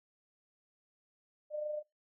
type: tone with amplitude modulation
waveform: sine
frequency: 602 Hz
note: D5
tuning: 43 cents sharp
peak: -33 dBFS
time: 1.5-1.83 s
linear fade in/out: 50 ms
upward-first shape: sine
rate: 25.7 Hz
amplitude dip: 45%
effects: noise-tail reverb RT60 0.2 s tail -20 dB re dry